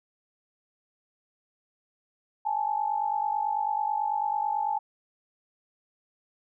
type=tone pair together; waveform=sine; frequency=826 / 875.1 Hz; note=G#5 / A5; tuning=-10 / -10 cents; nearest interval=minor second; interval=100 cents; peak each=-28 dBFS; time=2.45-4.79 s; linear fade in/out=10 ms; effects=none